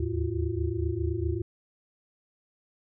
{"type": "tone cluster", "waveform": "sine", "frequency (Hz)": [75.9, 80.6, 108.3, 339.7, 367.4], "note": ["D#2", "E2", "A2", "F4", "F#4"], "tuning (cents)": [-42, -38, -27, -48, -12], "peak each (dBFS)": [-34, -31, -32, -33, -35], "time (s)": [0, 1.42], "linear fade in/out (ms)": 5, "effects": []}